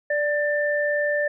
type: tone pair together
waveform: sine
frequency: 587.3 / 1781.4 Hz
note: D5 / A6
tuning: 0 / +21 cents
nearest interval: octave + perfect fifth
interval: 1921 cents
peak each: -22 / -24 dBFS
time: 0.1-1.28 s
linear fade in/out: 5 ms
effects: none